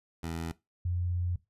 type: tone pair in turn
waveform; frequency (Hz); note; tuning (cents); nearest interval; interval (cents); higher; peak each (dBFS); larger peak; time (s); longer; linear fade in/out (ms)
15% pulse / sine; 82.41 / 88.4; E2 / F2; 0 / +22; minor second; 122; second; -28; neither; 0.23-0.52 / 0.85-1.36; second; 5
effects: noise-tail reverb RT60 0.2 s tail -18 dB re dry + resampled to 32000 Hz